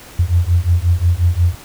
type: beating tone pair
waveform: sine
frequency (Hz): 84.4 / 90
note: E2 / F#2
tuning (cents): +41 / -47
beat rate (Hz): 5.6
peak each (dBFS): -14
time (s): 0.19-1.55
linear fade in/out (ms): 5
effects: pink hiss -38 dBFS RMS until 1.64 s